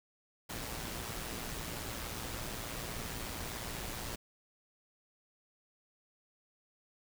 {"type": "noise with amplitude modulation", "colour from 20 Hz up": "pink", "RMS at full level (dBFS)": -39, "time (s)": [0.49, 4.16], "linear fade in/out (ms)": 10, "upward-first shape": "sine", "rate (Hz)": 116, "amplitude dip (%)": 45, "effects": []}